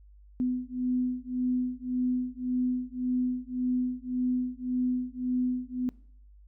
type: beating tone pair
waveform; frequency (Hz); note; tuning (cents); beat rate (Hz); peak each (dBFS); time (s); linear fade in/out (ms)
sine; 250.3 / 252.1; B3 / B3; +23 / +36; 1.8; -30; 0.4-5.89; 0
effects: noise-tail reverb RT60 0.6 s tail -22 dB re dry + added 50 Hz sine -51 dBFS peak until 6.47 s